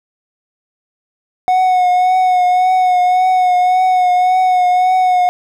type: tone with vibrato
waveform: triangle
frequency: 733 Hz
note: F#5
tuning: 16 cents flat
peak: -7 dBFS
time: 1.48-5.29 s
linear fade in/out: 0 ms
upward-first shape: triangle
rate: 1.8 Hz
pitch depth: 32 cents each way
effects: none